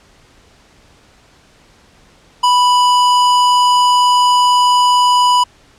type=tone; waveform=square; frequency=987.8 Hz; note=B5; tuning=in tune; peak=-9 dBFS; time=2.43-5.44 s; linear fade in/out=10 ms; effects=pink hiss -48 dBFS RMS until 5.78 s + low-pass 7000 Hz 12 dB/octave